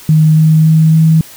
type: tone with pitch steps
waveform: sine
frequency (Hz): 156 / 157.36 / 158.73 / 160.11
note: D#3 / D#3 / D#3 / D#3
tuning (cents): +5 / +20 / +35 / +50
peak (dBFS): -4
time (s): 0.09-1.21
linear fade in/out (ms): 2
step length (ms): 280
effects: white hiss -35 dBFS RMS until 1.36 s